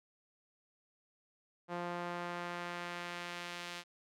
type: tone with band-pass filter sweep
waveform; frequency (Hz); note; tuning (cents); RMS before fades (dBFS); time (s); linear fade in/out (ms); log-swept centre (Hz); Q
sawtooth; 174.61; F3; 0; -42; 1.68-3.84; 50; 830 to 3400; 0.82
effects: none